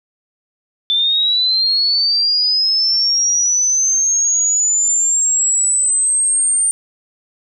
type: linear sweep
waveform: sine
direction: up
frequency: 3520 to 8850 Hz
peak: -12 dBFS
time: 0.9-6.71 s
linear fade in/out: 0 ms
effects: 9-bit